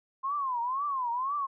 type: tone with vibrato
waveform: sine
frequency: 1046.5 Hz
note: C6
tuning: in tune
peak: -28 dBFS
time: 0.23-1.47 s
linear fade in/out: 20 ms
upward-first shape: triangle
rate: 2 Hz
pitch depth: 220 cents each way
effects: none